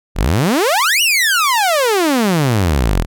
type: exponential two-way sweep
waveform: sawtooth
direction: up then down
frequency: 36.92 to 2977 to 36.92 Hz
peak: -8 dBFS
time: 0.15-3.06 s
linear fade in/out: 50 ms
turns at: 1.02 s
effects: none